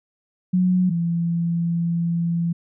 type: tone pair in turn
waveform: sine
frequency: 182.4 / 169.37 Hz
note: F#3 / E3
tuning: -24 / +47 cents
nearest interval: minor second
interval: 129 cents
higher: first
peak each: -15 / -19 dBFS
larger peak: first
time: 0.53-0.9 / 0.9-2.53 s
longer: second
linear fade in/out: 10 ms
effects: none